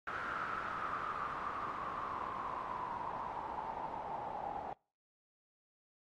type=noise with low-pass filter sweep; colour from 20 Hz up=white; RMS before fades=-41 dBFS; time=0.07-4.73 s; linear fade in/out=2 ms; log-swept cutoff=1400 to 790 Hz; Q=6.9; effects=noise-tail reverb RT60 0.4 s tail -26 dB re dry + AAC 48 kbps